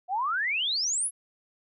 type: exponential sweep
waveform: sine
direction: up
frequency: 698.5 to 11320 Hz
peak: -25 dBFS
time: 0.08-1.11 s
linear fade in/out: 50 ms
effects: none